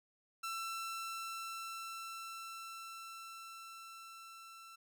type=tone with level ramp; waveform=sawtooth; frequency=1340 Hz; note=E6; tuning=28 cents sharp; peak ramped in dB=-35 to -49 dBFS; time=0.43-4.76 s; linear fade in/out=10 ms; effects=none